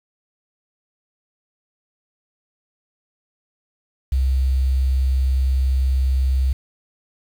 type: tone with quantisation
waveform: sine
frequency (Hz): 65.7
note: C2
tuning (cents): +8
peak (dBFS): -15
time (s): 4.12-6.53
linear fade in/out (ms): 5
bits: 7
effects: none